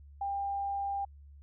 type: tone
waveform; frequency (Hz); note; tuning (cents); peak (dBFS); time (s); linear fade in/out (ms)
sine; 797; G5; +28; -31; 0.21-1.05; 5
effects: added 71 Hz sine -50 dBFS peak until 1.42 s